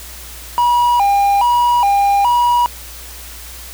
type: tone with vibrato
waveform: triangle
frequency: 880 Hz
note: A5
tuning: in tune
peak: -8 dBFS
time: 0.58-2.66 s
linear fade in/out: 0 ms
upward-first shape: square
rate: 1.2 Hz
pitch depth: 160 cents each way
effects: added 60 Hz sine -35 dBFS peak until 3.73 s + white hiss -34 dBFS RMS until 3.73 s